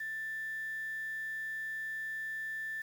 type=tone with quantisation; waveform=sine; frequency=1770 Hz; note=A6; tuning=10 cents sharp; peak=-36 dBFS; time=0-2.82 s; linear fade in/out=5 ms; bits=9; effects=none